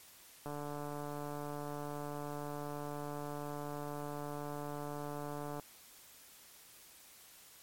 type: click train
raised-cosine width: 1 ms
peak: -29 dBFS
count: 751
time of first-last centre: 0.46-5.597 s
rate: 146 Hz
effects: white hiss -58 dBFS RMS until 7.62 s + MP3 64 kbps